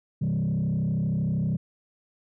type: tone with frequency modulation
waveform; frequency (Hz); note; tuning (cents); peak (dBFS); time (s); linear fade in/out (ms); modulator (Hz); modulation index
sine; 161.8; E3; -32; -21; 0.21-1.57; 10; 32.8; 1.3
effects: tanh soft clip ceiling -21 dBFS